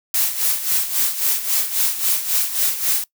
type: noise with tremolo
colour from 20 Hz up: blue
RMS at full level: -17 dBFS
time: 0.14-3.04 s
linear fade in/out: 2 ms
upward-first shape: sine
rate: 3.7 Hz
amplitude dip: 70%
effects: noise-tail reverb RT60 0.1 s tail -20 dB re dry